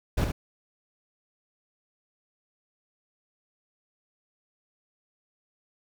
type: noise with echo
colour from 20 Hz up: brown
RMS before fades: -24 dBFS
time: 0.17-0.25 s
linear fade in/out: 10 ms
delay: 70 ms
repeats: 1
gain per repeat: -5 dB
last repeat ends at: 0.32 s
effects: none